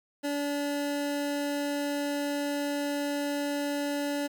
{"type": "tone", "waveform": "25% pulse", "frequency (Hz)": 287.6, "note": "D4", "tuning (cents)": -36, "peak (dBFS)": -25, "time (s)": [0.23, 4.28], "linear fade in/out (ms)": 20, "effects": ["10-bit"]}